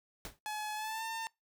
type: noise with exponential decay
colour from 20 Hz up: pink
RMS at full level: -39 dBFS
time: 0.25-0.39 s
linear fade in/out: 1 ms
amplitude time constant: 29 ms
type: tone with pitch glide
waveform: sawtooth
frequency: 850 to 900.5 Hz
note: G#5 to A5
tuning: +40 to +40 cents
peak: -33 dBFS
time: 0.46-1.27 s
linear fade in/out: 0 ms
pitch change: +100 cents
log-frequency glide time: 0.75-1.04 s
effects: noise-tail reverb RT60 0.2 s tail -24 dB re dry